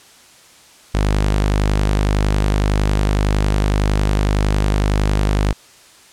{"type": "tone", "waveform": "sawtooth", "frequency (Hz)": 50.9, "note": "G#1", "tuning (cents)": -34, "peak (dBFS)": -10, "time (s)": [0.94, 5.53], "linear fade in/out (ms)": 10, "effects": ["white hiss -46 dBFS RMS until 6.12 s", "low-pass 9000 Hz 12 dB/octave"]}